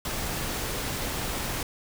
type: noise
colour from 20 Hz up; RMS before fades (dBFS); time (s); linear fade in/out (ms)
pink; -31; 0.05-1.63; 2
effects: none